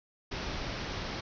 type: low-pass noise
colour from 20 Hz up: pink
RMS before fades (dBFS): -37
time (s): 0.31-1.21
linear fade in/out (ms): 10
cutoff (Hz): 5800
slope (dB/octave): 96
effects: none